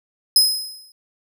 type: tone with exponential decay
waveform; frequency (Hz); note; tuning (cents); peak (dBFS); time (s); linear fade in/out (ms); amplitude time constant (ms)
sawtooth; 5090; D#8; +39; -6; 0.36-0.92; 2; 120
effects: none